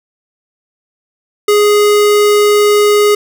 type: tone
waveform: square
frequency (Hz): 415.3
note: G#4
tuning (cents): 0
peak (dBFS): -7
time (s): 1.48-3.15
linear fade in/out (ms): 5
effects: none